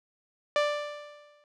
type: tone with exponential decay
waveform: sawtooth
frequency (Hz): 589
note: D5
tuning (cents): +5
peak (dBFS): -17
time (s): 0.56-1.44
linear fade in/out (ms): 1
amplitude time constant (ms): 190
effects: low-pass 4000 Hz 12 dB/octave